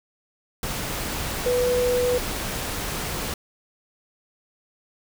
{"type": "tone in noise", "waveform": "sine", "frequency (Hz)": 493.9, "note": "B4", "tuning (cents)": 0, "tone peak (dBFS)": -19, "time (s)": [1.46, 2.18], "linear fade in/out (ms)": 2, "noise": "pink", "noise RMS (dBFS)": -29, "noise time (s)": [0.63, 3.34], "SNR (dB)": 7, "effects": []}